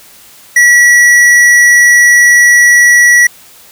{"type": "tone with hard clipping", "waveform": "triangle", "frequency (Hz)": 1937, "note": "B6", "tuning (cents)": -34, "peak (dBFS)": -4, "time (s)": [0.56, 3.27], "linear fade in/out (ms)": 5, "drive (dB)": 14, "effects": ["white hiss -38 dBFS RMS until 3.71 s"]}